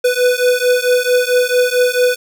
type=beating tone pair; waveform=square; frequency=493.9 / 498.4 Hz; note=B4 / B4; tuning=0 / +16 cents; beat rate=4.5 Hz; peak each=-15 dBFS; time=0.04-2.16 s; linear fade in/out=10 ms; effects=none